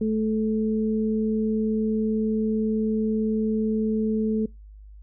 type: tone pair together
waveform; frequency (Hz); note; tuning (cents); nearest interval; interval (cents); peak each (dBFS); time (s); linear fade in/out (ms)
sine; 217.7 / 435.8; A3 / A4; -18 / -17; octave; 1201; -22 / -27; 0.01-4.46; 5
effects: noise-tail reverb RT60 0.2 s tail -24 dB re dry + added 51 Hz sine -42 dBFS peak until 5.02 s